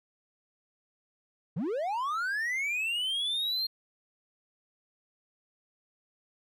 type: linear sweep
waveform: triangle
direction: up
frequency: 130.81 to 4245 Hz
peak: -27 dBFS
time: 1.56-3.67 s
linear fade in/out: 10 ms
effects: none